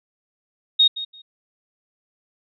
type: tone with echo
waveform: sine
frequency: 3729 Hz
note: A#7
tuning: in tune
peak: -11 dBFS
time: 0.79-0.88 s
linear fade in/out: 10 ms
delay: 170 ms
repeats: 2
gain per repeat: -15 dB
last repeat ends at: 1.22 s
effects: none